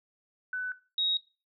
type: tone pair in turn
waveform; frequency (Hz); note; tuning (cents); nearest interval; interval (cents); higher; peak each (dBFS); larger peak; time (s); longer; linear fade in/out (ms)
sine; 1500 / 3780; F#6 / A#7; +23 / +23; octave + major third; 1600; second; -30 / -26; second; 0.53-0.72 / 0.98-1.17; neither; 2
effects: noise-tail reverb RT60 0.3 s tail -17 dB re dry